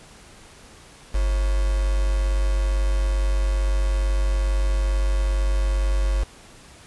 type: tone with quantisation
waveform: sine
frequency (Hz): 48.86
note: G1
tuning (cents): -5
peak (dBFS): -18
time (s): 1.14-6.24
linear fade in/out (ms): 10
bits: 5
effects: pink hiss -47 dBFS RMS until 6.86 s + resampled to 24000 Hz